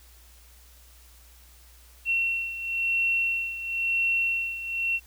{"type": "beating tone pair", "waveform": "sine", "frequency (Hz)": [2720, 2720.98], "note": ["F7", "F7"], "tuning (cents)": [-46, -46], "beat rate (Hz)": 0.98, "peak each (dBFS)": [-25, -30], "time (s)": [2.05, 5], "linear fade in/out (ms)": 50, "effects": ["added 60 Hz sine -52 dBFS peak until 5.06 s", "white hiss -56 dBFS RMS until 5.06 s"]}